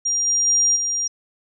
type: tone with level steps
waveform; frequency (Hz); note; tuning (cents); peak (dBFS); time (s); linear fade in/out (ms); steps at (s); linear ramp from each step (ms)
sine; 5700; F8; +34; -18 / -16 / -14 / -20; 0.05-1.08; 10; 0.26 / 0.46 / 0.75; 20
effects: none